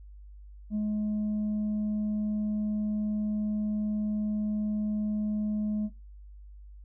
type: tone with tanh clipping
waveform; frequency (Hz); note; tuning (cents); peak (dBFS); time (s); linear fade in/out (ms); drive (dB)
sine; 211.3; G#3; +30; -27; 0.7-5.9; 50; 1
effects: noise-tail reverb RT60 0.2 s tail -17 dB re dry + added 50 Hz sine -45 dBFS peak until 6.84 s